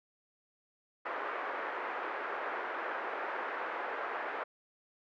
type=band-pass noise; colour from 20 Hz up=white; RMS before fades=-38 dBFS; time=1.05-4.44 s; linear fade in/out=10 ms; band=380 to 1700 Hz; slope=24 dB/octave; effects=none